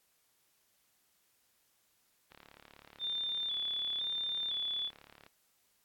click train, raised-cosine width 0.3 ms, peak -36 dBFS, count 107, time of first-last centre 2.32-5.264 s, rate 36 Hz
sine tone with vibrato, 3520 Hz, A7, in tune, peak -33 dBFS, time 2.99-4.91 s, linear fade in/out 50 ms, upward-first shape square, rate 0.99 Hz, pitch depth 37 cents each way
effects white hiss -73 dBFS RMS until 5.84 s + AAC 64 kbps

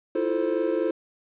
triangle chord, F major seventh, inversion third, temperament equal with one note detuned, 325.3 / 349.2 / 440 / 523.3 Hz, E4 / F4 / A4 / C5, -23 / 0 / 0 / 0 cents, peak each -26 dBFS, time 0.15-0.91 s, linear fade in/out 5 ms, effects resampled to 8000 Hz + 9-bit

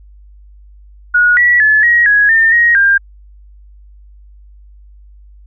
sine tone with pitch steps, 1452 / 1939 / 1723 / 1896 / 1667 / 1807 / 1883 / 1598 Hz, F#6 / B6 / A6 / A#6 / G#6 / A6 / A#6 / G6, -33 / -32 / -37 / +29 / +6 / +46 / +17 / +33 cents, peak -6 dBFS, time 1.14-2.98 s, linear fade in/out 10 ms, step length 230 ms, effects added 50 Hz sine -37 dBFS peak until 5.46 s

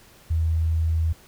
sine tone, 81 Hz, E2, 30 cents flat, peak -19 dBFS, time 0.3-1.13 s, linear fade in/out 10 ms, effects pink hiss -52 dBFS RMS until 1.27 s

